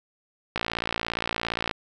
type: click train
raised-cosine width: 0.3 ms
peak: -10 dBFS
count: 67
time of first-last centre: 0.56-1.712 s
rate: 57.3 Hz
effects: none